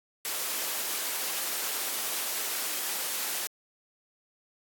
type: high-pass noise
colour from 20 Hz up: white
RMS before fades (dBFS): -32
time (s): 0.25-3.47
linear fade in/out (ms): 0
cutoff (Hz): 330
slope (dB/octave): 12
effects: AAC 64 kbps